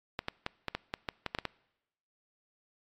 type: clicks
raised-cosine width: 0.3 ms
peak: -16 dBFS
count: 11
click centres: 0.191 / 0.284 / 0.464 / 0.683 / 0.75 / 0.939 / 1.088 / 1.263 / 1.349 / 1.387 / 1.453 s
effects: noise-tail reverb RT60 0.9 s tail -23 dB re dry + MP3 64 kbps